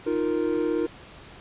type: chord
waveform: triangle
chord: Eb suspended second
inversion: none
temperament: equal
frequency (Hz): 311.1 / 349.2 / 466.2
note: Eb4 / F4 / Bb4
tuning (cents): 0 / 0 / 0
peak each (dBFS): -25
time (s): 0.06-0.87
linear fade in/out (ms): 10
effects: pink hiss -46 dBFS RMS until 1.4 s + resampled to 8000 Hz